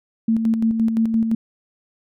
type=tone with tremolo; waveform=sine; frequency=225.1 Hz; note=A3; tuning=40 cents sharp; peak=-14 dBFS; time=0.28-1.35 s; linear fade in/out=5 ms; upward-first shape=square; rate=5.8 Hz; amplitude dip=45%; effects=none